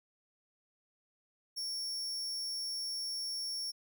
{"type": "tone", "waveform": "40% pulse", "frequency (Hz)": 5480, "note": "F8", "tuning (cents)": -34, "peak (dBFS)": -35, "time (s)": [1.56, 3.72], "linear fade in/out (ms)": 20, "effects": []}